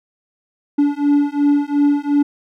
triangle beating tone pair, 287 / 289.8 Hz, D4 / D4, -40 / -23 cents, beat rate 2.8 Hz, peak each -14 dBFS, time 0.78-2.23 s, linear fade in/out 10 ms, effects none

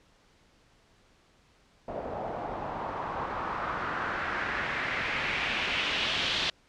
white noise with low-pass filter sweep, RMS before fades -32 dBFS, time 1.88-6.5 s, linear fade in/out 2 ms, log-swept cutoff 620 to 3700 Hz, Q 2.4, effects pink hiss -63 dBFS RMS until 6.68 s + low-pass 6000 Hz 12 dB/octave

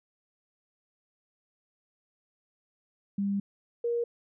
sine tone pair in turn, 199.6 / 472.1 Hz, G3 / A#4, +32 / +22 cents, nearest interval octave + minor third, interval 1490 cents, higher second, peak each -26 dBFS, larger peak neither, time 3.18-3.4 / 3.84-4.04 s, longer first, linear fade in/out 5 ms, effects none

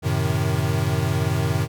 square chord, F# diminished seventh, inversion none, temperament equal, 92.5 / 110 / 130.81 / 155.56 Hz, F#2 / A2 / C3 / Eb3, 0 / 0 / 0 / 0 cents, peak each -26 dBFS, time 0.02-1.68 s, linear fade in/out 50 ms, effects none

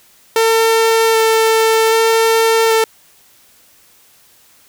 sawtooth tone with vibrato, 448.6 Hz, A4, 34 cents sharp, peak -6 dBFS, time 0.36-2.84 s, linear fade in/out 2 ms, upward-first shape square, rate 0.64 Hz, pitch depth 9 cents each way, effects white hiss -49 dBFS RMS until 4.68 s

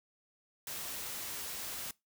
white noise, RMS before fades -41 dBFS, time 0.67-1.91 s, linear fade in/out 2 ms, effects noise-tail reverb RT60 0.2 s tail -22 dB re dry

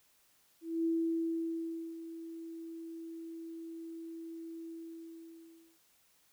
sine tone with ADSR envelope, 329.6 Hz, E4, in tune, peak -28 dBFS, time 0.61-5.79 s, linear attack 240 ms, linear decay 1100 ms, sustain -14 dB, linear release 1100 ms, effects white hiss -69 dBFS RMS until 6.32 s

